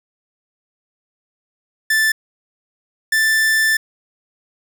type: tone pair in turn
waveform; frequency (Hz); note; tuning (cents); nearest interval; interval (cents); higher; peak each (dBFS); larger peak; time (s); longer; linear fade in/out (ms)
45% pulse; 1760 / 1766.6; A6 / A6; 0 / +6; unison; 6; second; -13 / -13; neither; 1.9-2.12 / 3.12-3.77; second; 5
effects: none